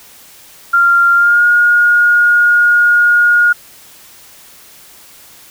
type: tone with pitch glide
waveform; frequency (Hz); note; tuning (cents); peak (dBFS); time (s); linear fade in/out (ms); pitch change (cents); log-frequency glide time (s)
sine; 1389 to 1432.2; F6 to F6; -10 to +43; -6; 0.73-3.53; 10; +53; 1.15-1.44
effects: white hiss -40 dBFS RMS until 5.5 s